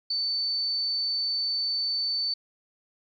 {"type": "tone", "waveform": "sine", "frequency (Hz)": 4525, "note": "C#8", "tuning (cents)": 35, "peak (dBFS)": -25, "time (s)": [0.1, 2.34], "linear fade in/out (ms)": 5, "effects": ["11-bit"]}